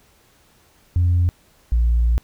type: tone pair in turn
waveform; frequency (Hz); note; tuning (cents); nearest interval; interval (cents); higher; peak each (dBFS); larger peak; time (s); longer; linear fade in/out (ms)
sine; 87.7 / 58.28; F2 / A#1; +8 / 0; perfect fifth; 708; first; -12 / -12; neither; 0.96-1.29 / 1.72-2.18; second; 0
effects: tanh soft clip ceiling -11 dBFS + pink hiss -56 dBFS RMS until 2.23 s